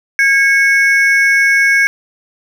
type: ring-modulated tone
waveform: triangle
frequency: 1919 Hz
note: A#6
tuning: 50 cents sharp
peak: -3 dBFS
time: 0.19-1.87 s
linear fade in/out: 0 ms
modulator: 287 Hz
effects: none